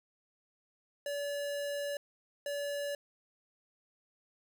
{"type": "tone bursts at uneven times", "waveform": "square", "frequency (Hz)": 573, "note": "D5", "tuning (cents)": -43, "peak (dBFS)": -35, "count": 2, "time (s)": [[1.06, 1.97], [2.46, 2.95]], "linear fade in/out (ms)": 2, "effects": []}